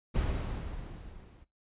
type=noise with level ramp; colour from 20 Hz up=brown; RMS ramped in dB=-28 to -55 dBFS; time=0.14-1.45 s; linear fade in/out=20 ms; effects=noise-tail reverb RT60 0.2 s tail -20 dB re dry + resampled to 8000 Hz